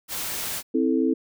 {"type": "noise", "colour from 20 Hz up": "white", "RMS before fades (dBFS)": -30, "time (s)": [0.08, 0.63], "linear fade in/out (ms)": 50}
{"type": "chord", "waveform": "sine", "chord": "A minor", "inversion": "first", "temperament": "equal with one note detuned", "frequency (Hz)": [261.6, 326, 440], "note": ["C4", "E4", "A4"], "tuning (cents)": [0, -19, 0], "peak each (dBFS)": [-22, -23, -26], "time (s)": [0.74, 1.14], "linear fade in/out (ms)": 10}
{"effects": []}